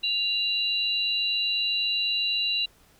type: tone pair together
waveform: sine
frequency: 2794 / 3954 Hz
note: F7 / B7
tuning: 0 / +1 cents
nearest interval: tritone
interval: 601 cents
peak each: -26 dBFS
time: 0.03-2.66 s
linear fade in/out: 10 ms
effects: pink hiss -59 dBFS RMS until 2.99 s